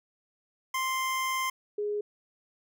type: tone pair in turn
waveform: 25% pulse / sine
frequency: 1046.5 / 415.3 Hz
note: C6 / G#4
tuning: 0 / 0 cents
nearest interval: octave + major third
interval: 1600 cents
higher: first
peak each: -24 / -28 dBFS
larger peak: first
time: 0.74-1.5 / 1.78-2.01 s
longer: first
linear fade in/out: 5 ms
effects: none